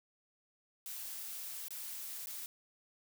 blue noise with dropouts, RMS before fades -44 dBFS, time 0.86-2.46 s, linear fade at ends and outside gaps 1 ms, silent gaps 1.683-1.706 / 2.259-2.27 s, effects none

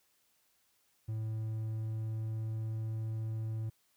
triangle tone with pitch glide, 110 to 110.7 Hz, A2 to A2, 0 to +11 cents, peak -32 dBFS, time 1.08-3.7 s, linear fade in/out 10 ms, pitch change +11 cents, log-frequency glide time 1.22-2.99 s, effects white hiss -73 dBFS RMS until 3.96 s

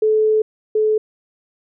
sine tone pair in turn, 433 / 431.2 Hz, A4 / A4, -28 / -35 cents, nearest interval unison, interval 7 cents, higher first, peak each -12 / -13 dBFS, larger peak first, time 0.02-0.42 / 0.75-0.98 s, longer first, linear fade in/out 5 ms, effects none

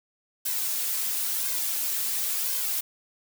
blue noise with flanger, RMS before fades -28 dBFS, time 0.45-2.81 s, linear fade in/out 10 ms, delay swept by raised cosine 1.9 to 4.6 ms, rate 0.96 Hz, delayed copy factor +0.95, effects none

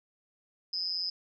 sine tone with amplitude modulation, 5060 Hz, D#8, 28 cents sharp, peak -26 dBFS, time 0.73-1.1 s, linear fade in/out 5 ms, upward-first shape sine, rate 177 Hz, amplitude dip 100%, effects none

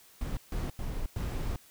brown noise bursts at uneven times, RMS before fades -33 dBFS, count 4, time 0.21-0.37 / 0.52-0.7 / 0.79-1.06 / 1.16-1.56 s, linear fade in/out 2 ms, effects white hiss -58 dBFS RMS until 1.7 s

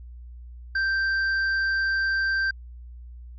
triangle tone with hard clipping, 1568 Hz, G6, in tune, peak -23 dBFS, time 0.75-2.51 s, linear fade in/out 5 ms, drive 8 dB, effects added 60 Hz sine -39 dBFS peak until 3.38 s + resampled to 16000 Hz

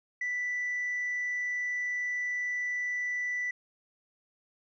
sine tone, 1975.5 Hz, B6, in tune, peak -28 dBFS, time 0.21-3.51 s, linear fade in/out 5 ms, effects tanh soft clip ceiling -27 dBFS

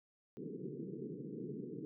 white band-pass noise, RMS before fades -45 dBFS, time 0.37-1.85 s, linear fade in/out 0 ms, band 130 to 450 Hz, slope 96 dB/octave, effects none

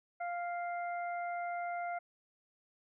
harmonic tone, 698.5 Hz, F5, in tune, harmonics 1 / 2 / 3, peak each -36 / -45 / -47 dBFS, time 0.2-1.99 s, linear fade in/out 10 ms, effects none

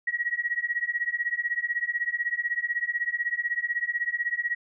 sine tone with tremolo, 1909 Hz, A#6, 41 cents sharp, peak -21 dBFS, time 0.07-4.55 s, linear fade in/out 5 ms, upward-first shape triangle, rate 16 Hz, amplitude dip 100%, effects none

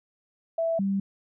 sine tone pair in turn, 660 / 196.22 Hz, E5 / G3, +2 / +2 cents, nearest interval octave + major sixth, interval 2100 cents, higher first, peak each -23 dBFS, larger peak neither, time 0.58-0.79 / 0.79-1 s, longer neither, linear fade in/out 5 ms, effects none

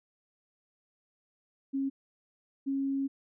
sine tone pair in turn, 272.2 / 273.3 Hz, C#4 / C#4, -31 / -24 cents, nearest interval unison, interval 7 cents, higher second, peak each -28 dBFS, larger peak neither, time 1.73-1.9 / 2.66-3.08 s, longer second, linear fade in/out 20 ms, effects none

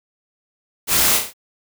white noise with echo, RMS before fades -17 dBFS, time 0.87-1.2 s, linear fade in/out 50 ms, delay 34 ms, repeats 4, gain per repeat -5 dB, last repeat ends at 1.336 s, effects none

